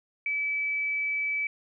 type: tone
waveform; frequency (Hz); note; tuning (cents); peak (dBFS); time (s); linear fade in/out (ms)
sine; 2300; D7; -37; -26; 0.26-1.47; 2
effects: none